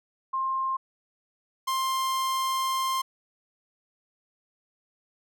sine / 45% pulse tone pair in turn, 1059 / 1053.3 Hz, C6 / C6, +21 / +11 cents, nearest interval unison, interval 10 cents, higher first, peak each -25 dBFS, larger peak neither, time 0.33-0.77 / 1.67-3.02 s, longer second, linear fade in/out 10 ms, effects none

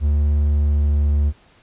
triangle tone with pitch glide, 73.5 to 72.87 Hz, D2 to D2, +2 to -13 cents, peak -12 dBFS, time 0-1.33 s, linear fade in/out 50 ms, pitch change -15 cents, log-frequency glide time 0.27-1.12 s, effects pink hiss -53 dBFS RMS until 1.62 s + resampled to 8000 Hz

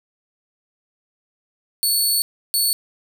15% pulse tone bursts at uneven times, 4435 Hz, C#8, in tune, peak -10 dBFS, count 2, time 1.83-2.22 / 2.54-2.73 s, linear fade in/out 0 ms, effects 8-bit

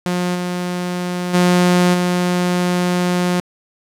sawtooth tone with level steps, 178.5 Hz, F3, 38 cents sharp, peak -13 / -16 / -7 / -11 dBFS, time 0.06-3.4 s, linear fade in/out 0 ms, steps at 0.34 / 1.33 / 1.93 s, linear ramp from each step 20 ms, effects low-pass 11000 Hz 12 dB/octave + 8-bit

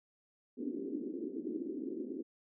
pink band-pass noise, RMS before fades -40 dBFS, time 0.57-2.23 s, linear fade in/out 20 ms, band 250 to 380 Hz, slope 48 dB/octave, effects none

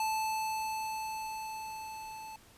square tone with level ramp, 875 Hz, A5, 10 cents flat, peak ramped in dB -30 to -44 dBFS, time 0-2.36 s, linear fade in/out 2 ms, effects pink hiss -59 dBFS RMS until 2.57 s + resampled to 32000 Hz

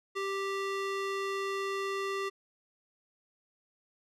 square tone with band-pass filter, 392 Hz, G4, in tune, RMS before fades -34 dBFS, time 0.15-2.3 s, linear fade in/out 20 ms, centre 1600 Hz, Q 0.51, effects none

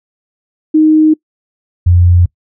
sine tone pair in turn, 311.1 / 88.11 Hz, D#4 / F2, 0 / +16 cents, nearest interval octave + minor seventh, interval 2184 cents, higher first, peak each -4 dBFS, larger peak neither, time 0.74-1.14 / 1.86-2.26 s, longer neither, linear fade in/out 10 ms, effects noise-tail reverb RT60 0.1 s tail -23 dB re dry

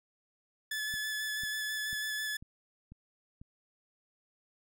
sawtooth tone with vibrato, 1725 Hz, A6, 35 cents flat, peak -30 dBFS, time 0.71-2.37 s, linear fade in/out 5 ms, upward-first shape square, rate 6.1 Hz, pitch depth 11 cents each way
click train, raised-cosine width 5 ms, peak -37 dBFS, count 6, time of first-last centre 0.94-3.415 s, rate 2.02 Hz
effects none

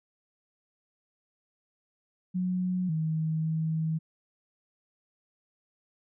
sine tone with pitch steps, 182.4 / 158.5 / 159.6 Hz, F#3 / D#3 / D#3, -24 / +32 / +44 cents, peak -26 dBFS, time 2.34-3.99 s, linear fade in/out 20 ms, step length 550 ms, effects none

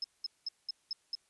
sine tone bursts, 5180 Hz, E8, 31 cents flat, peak -33 dBFS, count 6, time 0.02-1.152 s, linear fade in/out 2 ms, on 22 ms, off 200 ms, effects white hiss -72 dBFS RMS until 1.29 s + resampled to 24000 Hz

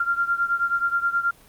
sine beating tone pair, 1385 / 1394.4 Hz, F6 / F6, -15 / -3 cents, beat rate 9.4 Hz, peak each -22 / -25 dBFS, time 0-1.31 s, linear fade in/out 5 ms, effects pink hiss -52 dBFS RMS until 1.48 s + Opus 32 kbps

